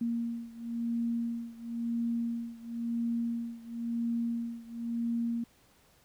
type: beating tone pair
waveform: sine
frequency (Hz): 233.1 / 234.07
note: A#3 / A#3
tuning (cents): 0 / +7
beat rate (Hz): 0.97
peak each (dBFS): -33 / -35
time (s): 0.01-5.44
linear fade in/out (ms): 5
effects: pink hiss -64 dBFS RMS until 6.04 s